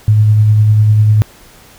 sine tone with tremolo, 106.8 Hz, G#2, 49 cents sharp, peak -4 dBFS, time 0.08-1.22 s, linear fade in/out 0 ms, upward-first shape sine, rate 10 Hz, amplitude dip 25%, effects pink hiss -41 dBFS RMS until 1.78 s

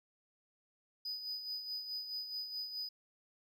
triangle tone with tremolo, 4978 Hz, D#8, in tune, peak -36 dBFS, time 1.05-2.89 s, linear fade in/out 5 ms, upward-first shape sine, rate 4.7 Hz, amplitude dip 55%, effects none

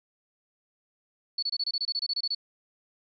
sine tone bursts, 4435 Hz, C#8, in tune, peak -26 dBFS, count 14, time 1.38-2.349 s, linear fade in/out 5 ms, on 46 ms, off 25 ms, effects none

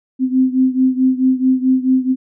sine beating tone pair, 257.6 / 262.2 Hz, C4 / C4, -27 / +4 cents, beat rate 4.6 Hz, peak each -13 / -16 dBFS, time 0.19-2.16 s, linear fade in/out 50 ms, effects none

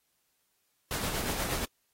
pink noise with tremolo, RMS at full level -32 dBFS, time 0.91-1.65 s, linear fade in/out 2 ms, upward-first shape sine, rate 8.4 Hz, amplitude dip 40%, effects white hiss -75 dBFS RMS until 1.93 s + AAC 48 kbps

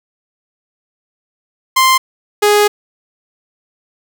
sawtooth tone pair in turn, 1046.5 / 415.3 Hz, C6 / G#4, 0 / 0 cents, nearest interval octave + major third, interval 1600 cents, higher first, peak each -4 dBFS, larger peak neither, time 1.76-1.98 / 2.42-2.68 s, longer second, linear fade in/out 10 ms, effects none

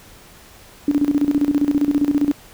sine tone with tremolo, 289 Hz, D4, 28 cents flat, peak -12 dBFS, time 0.88-2.32 s, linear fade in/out 2 ms, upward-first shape square, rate 15 Hz, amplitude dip 75%, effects pink hiss -45 dBFS RMS until 2.53 s

